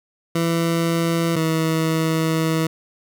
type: tone pair in turn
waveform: 20% pulse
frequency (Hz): 166.8 / 160.87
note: E3 / E3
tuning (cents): +21 / -42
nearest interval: minor second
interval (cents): 63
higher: first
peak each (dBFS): -13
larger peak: neither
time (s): 0.35-1.36 / 1.36-2.67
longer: second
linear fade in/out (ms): 5
effects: none